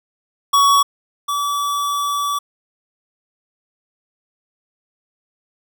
square tone pair in turn, 1124 / 1149.6 Hz, C#6 / D6, +24 / -37 cents, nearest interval unison, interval 39 cents, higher second, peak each -11 / -19 dBFS, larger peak first, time 0.53-0.83 / 1.28-2.39 s, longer second, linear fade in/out 10 ms, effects none

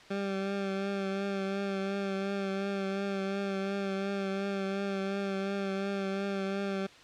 20% pulse tone with vibrato, 196 Hz, G3, in tune, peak -26 dBFS, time 0.1-6.87 s, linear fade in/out 10 ms, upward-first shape triangle, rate 2.8 Hz, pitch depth 32 cents each way, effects white hiss -53 dBFS RMS until 7.03 s + low-pass 4000 Hz 12 dB/octave

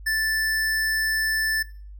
square tone, 1760 Hz, A6, in tune, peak -22 dBFS, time 0.06-1.63 s, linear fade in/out 10 ms, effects noise-tail reverb RT60 0.4 s tail -20 dB re dry + added 50 Hz sine -38 dBFS peak until 1.99 s

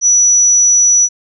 sine tone, 5900 Hz, F#8, 6 cents flat, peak -6 dBFS, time 0.01-1.09 s, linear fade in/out 50 ms, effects none

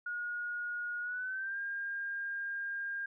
sine tone with pitch glide, 1441 to 1608.2 Hz, F#6 to G6, -46 to +44 cents, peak -35 dBFS, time 0.06-3.06 s, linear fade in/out 5 ms, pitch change +190 cents, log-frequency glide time 1.01-1.59 s, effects none

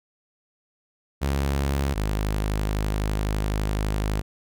sawtooth tone pair in turn, 69.3 / 51.92 Hz, C#2 / G#1, 0 / 0 cents, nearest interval perfect fourth, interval 500 cents, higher first, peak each -18 / -19 dBFS, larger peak first, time 1.21-1.95 / 1.95-4.22 s, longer second, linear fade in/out 20 ms, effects none

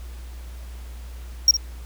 triangle tone with echo, 5588 Hz, F8, in tune, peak -8 dBFS, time 1.48-1.51 s, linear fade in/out 2 ms, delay 58 ms, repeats 1, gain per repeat -11 dB, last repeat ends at 1.568 s, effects added 60 Hz sine -34 dBFS peak until 1.85 s + pink hiss -49 dBFS RMS until 1.85 s

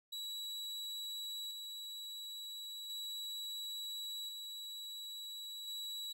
40% pulse tone with tremolo, 3905 Hz, B7, 20 cents flat, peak -40 dBFS, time 0.12-6.13 s, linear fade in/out 10 ms, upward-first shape square, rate 0.36 Hz, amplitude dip 30%, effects none

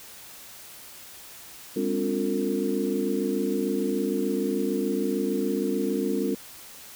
sine tone cluster, 202.8 / 259.5 / 286.2 / 354.8 / 452.2 Hz, G#3 / C4 / D4 / F4 / A4, -41 / -14 / -45 / +27 / +47 cents, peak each -30 dBFS, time 1.76-6.35 s, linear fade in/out 5 ms, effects white hiss -45 dBFS RMS until 6.95 s

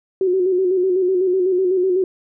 sine tone with vibrato, 370 Hz, F#4, in tune, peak -14 dBFS, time 0.21-2.04 s, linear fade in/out 2 ms, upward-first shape square, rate 8 Hz, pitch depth 49 cents each way, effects none

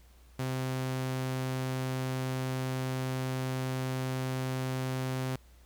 sawtooth tone, 130 Hz, C3, 11 cents flat, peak -27 dBFS, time 0.39-5.36 s, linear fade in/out 5 ms, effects added 60 Hz sine -55 dBFS peak until 5.65 s + pink hiss -64 dBFS RMS until 5.65 s

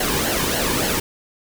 pink noise with flanger, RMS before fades -21 dBFS, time 0-1 s, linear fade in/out 5 ms, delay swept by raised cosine 0.82 to 1.53 ms, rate 3.5 Hz, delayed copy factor -0.6, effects none

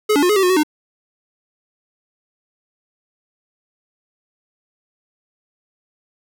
square tone with pitch steps, 425.1 / 287.8 / 357.9 / 421.4 / 385.7 / 361.1 / 374.2 / 303.3 Hz, G#4 / D4 / F4 / G#4 / G4 / F#4 / F#4 / D#4, +40 / -35 / +42 / +25 / -28 / -42 / +20 / -44 cents, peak -13 dBFS, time 0.09-0.634 s, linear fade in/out 10 ms, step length 68 ms, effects none

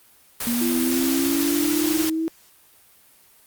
white noise, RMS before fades -27 dBFS, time 0.4-2.1 s, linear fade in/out 5 ms
sine linear sweep, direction up, 235 to 326.6 Hz, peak -21 dBFS, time 0.47-2.28 s, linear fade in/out 0 ms
sine tone with vibrato, 336.4 Hz, E4, 35 cents sharp, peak -24 dBFS, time 0.61-2.05 s, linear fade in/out 5 ms, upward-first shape sine, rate 3.5 Hz, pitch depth 26 cents each way
effects white hiss -54 dBFS RMS until 3.46 s + Opus 32 kbps

